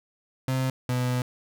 35% pulse tone pair in turn, 130.7 / 125.04 Hz, C3 / B2, -1 / +22 cents, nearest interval minor second, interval 77 cents, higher first, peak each -22 dBFS, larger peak neither, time 0.48-0.7 / 0.89-1.22 s, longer second, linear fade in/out 2 ms, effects none

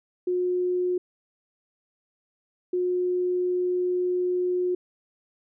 sine tone pair in turn, 360.7 / 360.7 Hz, F#4 / F#4, -44 / -44 cents, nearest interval unison, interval 0 cents, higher neither, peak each -22 dBFS, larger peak neither, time 0.27-0.98 / 2.73-4.75 s, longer second, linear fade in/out 5 ms, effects none

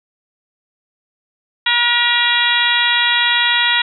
harmonic tone with a mistuned harmonic, 478.6 Hz, A#4, 46 cents sharp, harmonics 2 / 3 / 4 / 5 / 6 / 7 / 8, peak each -22 / -21 / -17 / -23 / -22 / -18 / -20 dBFS, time 1.66-3.82 s, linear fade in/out 5 ms, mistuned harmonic 6, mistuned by -42 cents, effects none

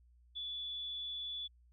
sine tone, 3446 Hz, A7, 37 cents flat, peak -39 dBFS, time 0.35-1.48 s, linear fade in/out 20 ms, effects added 60 Hz sine -62 dBFS peak until 1.72 s

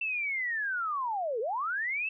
sine linear two-way sweep, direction down then up, 2690 to 418.1 to 2690 Hz, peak -29 dBFS, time 0.01-2.09 s, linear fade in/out 5 ms, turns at 1.4 s, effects none

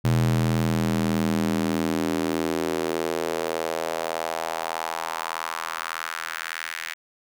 square tone with high-pass filter sweep, 40.83 Hz, E1, 16 cents flat, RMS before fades -26 dBFS, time 0.04-6.94 s, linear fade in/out 10 ms, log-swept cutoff 120 to 1900 Hz, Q 2.3, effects none

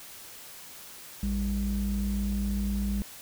triangle ring-modulated tone, 72 Hz, D2, 34 cents flat, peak -20 dBFS, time 1.23-3.02 s, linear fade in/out 0 ms, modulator 128 Hz, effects tanh soft clip ceiling -20 dBFS + white hiss -46 dBFS RMS until 3.21 s

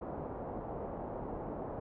white low-pass noise, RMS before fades -41 dBFS, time 0.01-1.8 s, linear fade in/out 10 ms, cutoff 800 Hz, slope 24 dB/octave, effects none

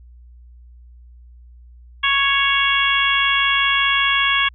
harmonic tone, 554.4 Hz, C#5, in tune, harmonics 2 / 3 / 4 / 5 / 6, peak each -21 / -21 / -21 / -21 / -21 dBFS, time 2.03-4.49 s, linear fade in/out 10 ms, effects added 60 Hz sine -41 dBFS peak until 4.54 s

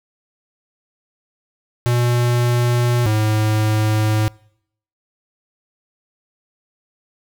square tone pair in turn, 121 / 107.8 Hz, B2 / A2, -35 / -35 cents, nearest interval major second, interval 200 cents, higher first, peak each -15 dBFS, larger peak neither, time 1.86-3.06 / 3.06-4.28 s, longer second, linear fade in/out 0 ms, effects noise-tail reverb RT60 0.7 s tail -25 dB re dry

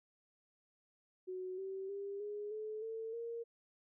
sine tone with pitch steps, 370 / 384.4 / 399.3 / 414.8 / 431 / 447.7 / 465.1 Hz, F#4 / G4 / G4 / G#4 / A4 / A4 / A#4, 0 / -34 / +32 / -2 / -36 / +30 / -4 cents, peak -40 dBFS, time 1.27-3.44 s, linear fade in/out 20 ms, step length 310 ms, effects none

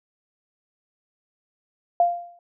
sine tone with exponential decay, 696 Hz, F5, 6 cents flat, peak -12 dBFS, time 2-2.39 s, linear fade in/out 2 ms, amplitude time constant 84 ms, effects none

